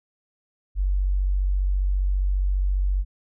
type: tone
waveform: sine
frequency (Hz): 47.4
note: F#1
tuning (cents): +43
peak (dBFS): -19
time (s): 0.75-3.05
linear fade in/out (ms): 50
effects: none